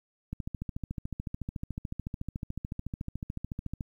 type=click train; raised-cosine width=5 ms; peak=-22 dBFS; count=49; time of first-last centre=0.33-3.808 s; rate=13.8 Hz; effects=10-bit